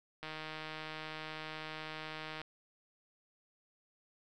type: click train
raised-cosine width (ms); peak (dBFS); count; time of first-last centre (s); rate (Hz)
0.3; -27; 342; 0.23-2.416; 156
effects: none